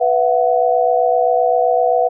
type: chord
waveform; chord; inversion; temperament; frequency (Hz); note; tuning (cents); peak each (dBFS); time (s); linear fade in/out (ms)
sine; B suspended fourth; none; equal with one note detuned; 493.9 / 672.3 / 740; B4 / E5 / F#5; 0 / +34 / 0; -16; 0-2.09; 20
effects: none